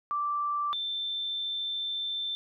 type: tone pair in turn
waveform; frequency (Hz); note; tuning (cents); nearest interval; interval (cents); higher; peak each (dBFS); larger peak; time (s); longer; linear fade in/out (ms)
sine; 1171 / 3553; D6 / A7; -5 / +16; octave + perfect fifth; 1921; second; -27 / -30; first; 0.11-0.73 / 0.73-2.35; second; 0
effects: none